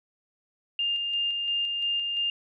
sine tone with tremolo, 2808 Hz, F7, 9 cents sharp, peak -24 dBFS, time 0.79-2.3 s, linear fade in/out 2 ms, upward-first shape square, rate 2.9 Hz, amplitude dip 30%, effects none

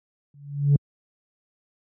sine tone with exponential growth, 142.8 Hz, D3, 48 cents flat, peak -9 dBFS, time 0.34-0.76 s, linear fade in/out 2 ms, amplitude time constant 90 ms, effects tanh soft clip ceiling -11 dBFS + high-pass 80 Hz 12 dB/octave

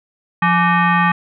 sine tone with frequency modulation, 497.1 Hz, B4, 11 cents sharp, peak -11 dBFS, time 0.42-1.12 s, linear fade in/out 5 ms, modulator 673 Hz, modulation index 2.4, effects none

